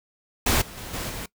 pink noise with level steps, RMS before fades -21 / -41 / -37 / -31 / -34 dBFS, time 0.46-1.26 s, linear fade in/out 5 ms, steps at 0.61 / 0.77 / 0.93 / 1.09 s, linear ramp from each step 10 ms, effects noise-tail reverb RT60 0.1 s tail -21 dB re dry

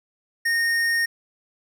sine tone with hard clipping, 1846 Hz, A#6, 17 cents flat, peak -21 dBFS, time 0.45-1.06 s, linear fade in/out 10 ms, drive 12 dB, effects none

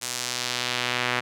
sawtooth tone with band-pass filter sweep, 123.47 Hz, B2, in tune, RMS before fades -28 dBFS, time 0.01-1.21 s, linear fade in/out 20 ms, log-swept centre 7800 to 2000 Hz, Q 1.1, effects none

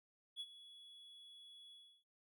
triangle tone with ADSR envelope, 3380 Hz, G#7, 30 cents sharp, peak -40 dBFS, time 0.36-2.04 s, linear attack 42 ms, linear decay 51 ms, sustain -15 dB, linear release 320 ms, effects none

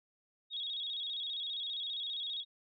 sine tone with vibrato, 3536 Hz, A7, 8 cents sharp, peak -36 dBFS, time 0.5-2.45 s, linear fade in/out 50 ms, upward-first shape square, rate 15 Hz, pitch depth 91 cents each way, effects none

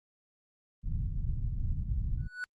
pink low-pass noise, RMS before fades -32 dBFS, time 0.83-2.28 s, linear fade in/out 20 ms, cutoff 140 Hz, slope 24 dB/octave
triangle tone with exponential growth, 1480 Hz, F#6, in tune, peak -29 dBFS, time 2.18-2.44 s, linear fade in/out 0 ms, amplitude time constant 55 ms
effects Opus 32 kbps

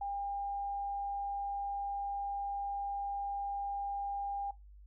sine tone, 802 Hz, G5, 39 cents sharp, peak -35 dBFS, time 0.01-4.51 s, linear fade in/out 5 ms, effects noise-tail reverb RT60 0.2 s tail -19 dB re dry + added 50 Hz sine -52 dBFS peak until 4.86 s

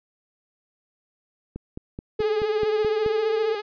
click train, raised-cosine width 3 ms, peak -20 dBFS, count 8, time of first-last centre 1.56-3.062 s, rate 4.66 Hz
sawtooth tone with vibrato, 415.3 Hz, G#4, in tune, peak -24 dBFS, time 2.19-3.62 s, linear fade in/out 20 ms, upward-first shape sine, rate 15 Hz, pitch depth 43 cents each way
sine tone with pitch glide, 431.7 to 443.6 Hz, A4 to A4, -33 to +14 cents, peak -21 dBFS, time 2.19-3.55 s, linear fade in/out 5 ms, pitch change +47 cents, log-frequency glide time 2.81-3.32 s
effects resampled to 11025 Hz

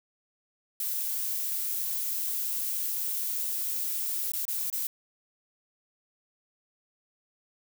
violet noise with dropouts, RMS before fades -31 dBFS, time 0.8-4.87 s, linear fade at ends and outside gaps 2 ms, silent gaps 4.32-4.335 / 4.453-4.48 / 4.701-4.727 s, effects none

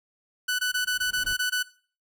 sawtooth tone bursts, 1491 Hz, F#6, 13 cents sharp, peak -20 dBFS, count 9, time 0.48-1.63 s, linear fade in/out 10 ms, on 110 ms, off 20 ms
brown noise with exponential growth, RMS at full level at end -39 dBFS, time 0.5-1.33 s, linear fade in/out 0 ms, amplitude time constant 180 ms
effects noise-tail reverb RT60 0.4 s tail -18 dB re dry

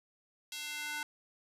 square tone with high-pass filter sweep, 297.9 Hz, D4, 25 cents sharp, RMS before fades -40 dBFS, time 0.52-1.03 s, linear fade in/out 2 ms, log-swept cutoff 3400 to 1300 Hz, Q 1.4, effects resampled to 32000 Hz

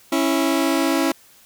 sawtooth tone pair together, 274.7 / 329.6 Hz, C#4 / E4, -16 / 0 cents, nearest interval minor third, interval 316 cents, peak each -16 dBFS, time 0.12-1.12 s, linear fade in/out 5 ms, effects white hiss -51 dBFS RMS until 1.45 s

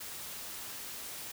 white noise, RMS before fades -43 dBFS, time 0-1.32 s, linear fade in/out 10 ms, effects none

